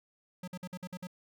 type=tone bursts; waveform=square; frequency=181.3 Hz; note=F#3; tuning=35 cents flat; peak=-39 dBFS; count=7; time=0.43-1.071 s; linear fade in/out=5 ms; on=47 ms; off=52 ms; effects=none